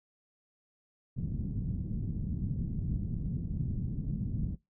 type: low-pass noise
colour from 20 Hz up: white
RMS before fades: -34 dBFS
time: 1.16-4.56 s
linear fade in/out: 20 ms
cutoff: 190 Hz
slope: 24 dB/octave
effects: noise-tail reverb RT60 0.2 s tail -22 dB re dry